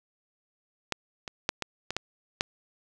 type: clicks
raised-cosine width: 0.2 ms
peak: -10 / -19 / -7 / -13 / -14 / -11 / -7 dBFS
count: 7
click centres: 0.923 / 1.278 / 1.491 / 1.623 / 1.906 / 1.966 / 2.409 s
effects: none